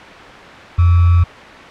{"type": "tone with sample-and-hold", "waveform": "sine", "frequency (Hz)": 86.5, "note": "F2", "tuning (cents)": -16, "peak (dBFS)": -7, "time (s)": [0.78, 1.24], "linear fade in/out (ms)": 10, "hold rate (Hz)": 1225, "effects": ["white hiss -33 dBFS RMS until 1.7 s", "low-pass 2000 Hz 12 dB/octave"]}